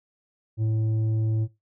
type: tone with tanh clipping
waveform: sine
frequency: 110.1 Hz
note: A2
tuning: 2 cents sharp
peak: -23 dBFS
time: 0.57-1.48 s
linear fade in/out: 50 ms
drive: 7 dB
effects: noise-tail reverb RT60 0.2 s tail -17 dB re dry